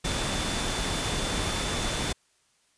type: tone in noise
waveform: sine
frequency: 3520 Hz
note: A7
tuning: in tune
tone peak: -37 dBFS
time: 0.04-2.13 s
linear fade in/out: 10 ms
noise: pink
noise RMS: -29 dBFS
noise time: 0.04-2.13 s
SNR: -11 dB
effects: white hiss -67 dBFS RMS until 2.77 s + resampled to 22050 Hz